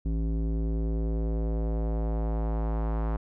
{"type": "tone with low-pass filter sweep", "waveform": "square", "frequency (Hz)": 55, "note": "A1", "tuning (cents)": 0, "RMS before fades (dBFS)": -28, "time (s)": [0.05, 3.17], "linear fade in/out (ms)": 10, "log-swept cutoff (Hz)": [270, 1100], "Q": 1.5, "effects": []}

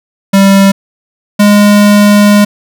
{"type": "tone pair in turn", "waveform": "square", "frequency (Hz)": [196, 206], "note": ["G3", "G#3"], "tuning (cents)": [0, -14], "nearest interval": "minor second", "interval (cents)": 86, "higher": "second", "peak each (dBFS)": -3, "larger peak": "neither", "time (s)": [[0.33, 0.72], [1.39, 2.45]], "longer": "second", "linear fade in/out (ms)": 10, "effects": []}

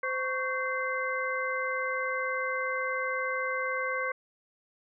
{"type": "harmonic tone with a mistuned harmonic", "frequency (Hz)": 517, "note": "C5", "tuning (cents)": -21, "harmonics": [1, 2, 3, 4], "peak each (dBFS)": [-34, -34, -34, -34], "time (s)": [0.03, 4.12], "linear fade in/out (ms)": 5, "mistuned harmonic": 2, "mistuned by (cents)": 130, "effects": []}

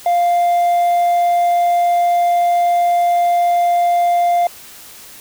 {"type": "tone with hard clipping", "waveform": "sine", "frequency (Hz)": 698.5, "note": "F5", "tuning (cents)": 0, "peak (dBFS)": -12, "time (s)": [0.06, 4.47], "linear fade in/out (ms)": 2, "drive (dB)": 2, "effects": ["white hiss -38 dBFS RMS until 5.2 s"]}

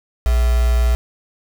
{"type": "tone with quantisation", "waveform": "sine", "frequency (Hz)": 59.6, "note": "A#1", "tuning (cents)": 39, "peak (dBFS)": -12, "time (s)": [0.26, 0.95], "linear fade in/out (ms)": 0, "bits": 4, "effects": []}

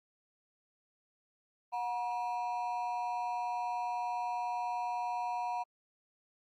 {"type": "ring-modulated tone", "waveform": "triangle", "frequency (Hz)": 842, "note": "G#5", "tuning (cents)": 24, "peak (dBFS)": -28, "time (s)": [1.72, 5.64], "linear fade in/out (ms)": 20, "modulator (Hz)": 115, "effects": ["Opus 24 kbps"]}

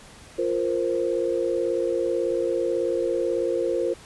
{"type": "chord", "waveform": "sine", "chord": "F suspended fourth", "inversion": "none", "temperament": "just", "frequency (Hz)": [349.2, 465.6, 523.8], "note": ["F4", "Bb4", "C5"], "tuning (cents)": [0, -2, 2], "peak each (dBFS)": -26, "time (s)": [0.38, 3.94], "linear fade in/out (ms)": 10, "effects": ["pink hiss -47 dBFS RMS until 4.05 s", "resampled to 24000 Hz"]}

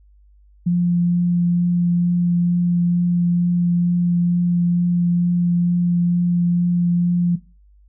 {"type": "tone with vibrato", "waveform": "sine", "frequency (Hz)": 174.61, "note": "F3", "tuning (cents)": 0, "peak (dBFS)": -14, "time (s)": [0.66, 7.36], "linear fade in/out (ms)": 10, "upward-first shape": "triangle", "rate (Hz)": 2.2, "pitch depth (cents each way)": 10, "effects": ["noise-tail reverb RT60 0.3 s tail -17 dB re dry", "added 50 Hz sine -48 dBFS peak until 7.88 s"]}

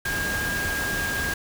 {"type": "tone in noise", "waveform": "sine", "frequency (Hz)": 1621, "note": "G#6", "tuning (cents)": -42, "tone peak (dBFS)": -26, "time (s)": [0.05, 1.34], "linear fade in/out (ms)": 5, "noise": "pink", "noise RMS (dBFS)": -30, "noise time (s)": [0.05, 1.34], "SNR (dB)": 1, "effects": []}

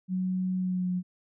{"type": "tone with pitch glide", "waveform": "sine", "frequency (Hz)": [185, 181.09], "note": ["F#3", "F#3"], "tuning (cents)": [0, -37], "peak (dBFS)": -26, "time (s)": [0.08, 1.03], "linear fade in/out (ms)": 50, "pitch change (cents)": -37, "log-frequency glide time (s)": [0.57, 0.91], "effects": []}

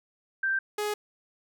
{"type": "tone pair in turn", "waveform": ["sine", "sawtooth"], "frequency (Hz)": [1568, 418.4], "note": ["G6", "G#4"], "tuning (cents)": [0, 13], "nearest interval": "octave + major seventh", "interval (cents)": 2287, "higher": "first", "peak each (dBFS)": -24, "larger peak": "neither", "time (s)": [[0.43, 0.59], [0.78, 0.94]], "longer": "neither", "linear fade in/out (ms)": 5, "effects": []}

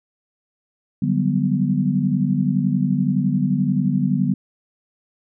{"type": "chord", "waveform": "sine", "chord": "G major seventh", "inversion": "second", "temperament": "equal with one note detuned", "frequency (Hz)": [146.83, 185, 196.56, 246.9], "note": ["D3", "F#3", "G3", "B3"], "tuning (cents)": [0, 0, 5, 0], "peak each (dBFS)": -22, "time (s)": [1.02, 4.34], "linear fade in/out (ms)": 5, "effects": []}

